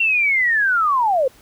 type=linear sweep; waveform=sine; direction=down; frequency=2747 to 493.9 Hz; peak=-14 dBFS; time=0-1.28 s; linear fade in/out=5 ms; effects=pink hiss -50 dBFS RMS until 1.41 s